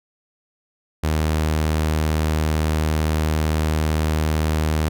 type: tone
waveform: sawtooth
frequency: 77.78 Hz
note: D#2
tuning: in tune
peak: -14 dBFS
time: 1.03-4.89 s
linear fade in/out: 10 ms
effects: none